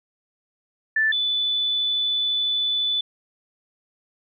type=tone pair in turn; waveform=sine; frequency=1760 / 3486 Hz; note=A6 / A7; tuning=0 / -17 cents; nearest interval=octave; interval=1183 cents; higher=second; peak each=-17 / -20 dBFS; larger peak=first; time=0.96-1.12 / 1.12-3.01 s; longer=second; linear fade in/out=5 ms; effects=none